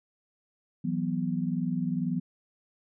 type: chord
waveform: sine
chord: E suspended second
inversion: none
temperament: equal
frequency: 164.81 / 185 / 246.9 Hz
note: E3 / F#3 / B3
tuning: 0 / 0 / 0 cents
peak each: -31 dBFS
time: 0.84-2.2 s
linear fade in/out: 10 ms
effects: none